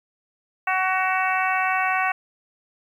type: harmonic tone with a mistuned harmonic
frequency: 374.7 Hz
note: F#4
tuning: 22 cents sharp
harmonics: 2 / 3 / 4 / 5 / 6 / 7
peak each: -24 / -26 / -27 / -28 / -29 / -29 dBFS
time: 0.67-2.12 s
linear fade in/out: 5 ms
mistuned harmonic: 7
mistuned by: +25 cents
effects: 9-bit